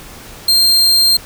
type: tone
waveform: 40% pulse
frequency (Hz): 4186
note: C8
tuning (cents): 0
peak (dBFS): -7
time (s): 0.48-1.17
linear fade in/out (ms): 5
effects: pink hiss -35 dBFS RMS until 1.25 s